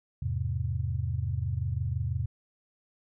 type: chord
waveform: sine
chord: E augmented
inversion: none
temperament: just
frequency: 82.41 / 103.01 / 128.76 Hz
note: E2 / G#2 / B#2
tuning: 0 / -14 / -27 cents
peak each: -32 dBFS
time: 0.22-2.26 s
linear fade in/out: 5 ms
effects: none